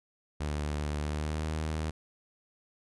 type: tone with pitch glide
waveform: sawtooth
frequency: 74.3 to 78.04 Hz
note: D2 to D#2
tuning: +21 to +6 cents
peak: -27 dBFS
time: 0.4-1.91 s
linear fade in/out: 10 ms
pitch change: +85 cents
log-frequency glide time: 1.02-1.47 s
effects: resampled to 24000 Hz